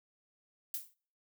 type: noise with exponential decay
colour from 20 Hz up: violet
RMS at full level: -34 dBFS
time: 0.74-0.94 s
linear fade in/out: 1 ms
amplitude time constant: 42 ms
effects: noise-tail reverb RT60 0.5 s tail -26 dB re dry